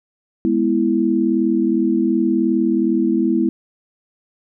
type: chord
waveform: sine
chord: E major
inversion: first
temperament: equal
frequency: 207.7 / 246.9 / 329.6 Hz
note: G#3 / B3 / E4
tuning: 0 / 0 / 0 cents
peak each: -20 / -19 / -17 dBFS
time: 0.45-3.49 s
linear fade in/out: 0 ms
effects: none